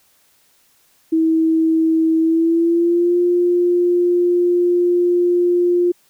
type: tone with pitch glide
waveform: sine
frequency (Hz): 322.8 to 352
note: E4 to F4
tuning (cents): -36 to +14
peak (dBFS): -12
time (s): 1.12-5.92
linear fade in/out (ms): 10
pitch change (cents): +150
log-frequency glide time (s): 2.19-3.18
effects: white hiss -57 dBFS RMS until 6.09 s